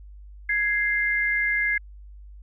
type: tone pair together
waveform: sine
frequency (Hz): 1664.6 / 2092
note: G#6 / C7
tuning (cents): +4 / -1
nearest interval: major third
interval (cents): 395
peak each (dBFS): -24 / -23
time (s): 0.49-1.78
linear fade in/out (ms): 5
effects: added 50 Hz sine -41 dBFS peak until 2.42 s